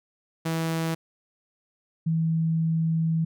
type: tone pair in turn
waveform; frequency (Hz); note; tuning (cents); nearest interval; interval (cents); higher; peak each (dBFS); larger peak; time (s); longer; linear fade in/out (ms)
sawtooth / sine; 163.1 / 162.39; E3 / E3; -18 / -26; unison; 8; first; -21; neither; 0.45-0.95 / 2.06-3.25; second; 10
effects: none